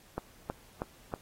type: click train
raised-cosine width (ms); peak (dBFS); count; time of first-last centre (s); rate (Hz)
1; -19; 4; 0.18-1.138; 3.13
effects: pink hiss -59 dBFS RMS until 1.21 s + AAC 48 kbps